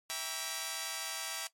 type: chord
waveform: 5% pulse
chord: E diminished seventh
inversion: none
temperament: just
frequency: 659.3 / 791.1 / 949.3 / 1139.2 Hz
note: E5 / G5 / Bb5 / Db6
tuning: 0 / +16 / +31 / +47 cents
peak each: -31 dBFS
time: 0.1-1.47 s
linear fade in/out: 0 ms
effects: noise-tail reverb RT60 0.1 s tail -18 dB re dry + MP3 64 kbps